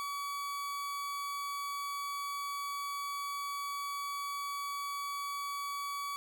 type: tone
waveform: 40% pulse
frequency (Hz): 1137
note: C#6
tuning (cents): +44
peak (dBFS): -35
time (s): 0-6.16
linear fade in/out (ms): 0
effects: none